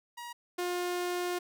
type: tone pair in turn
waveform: sawtooth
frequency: 954 / 355.6 Hz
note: A#5 / F4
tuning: +40 / +31 cents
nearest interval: octave + perfect fourth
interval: 1709 cents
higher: first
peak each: -37 / -27 dBFS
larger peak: second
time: 0.17-0.33 / 0.58-1.39 s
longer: second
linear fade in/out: 10 ms
effects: none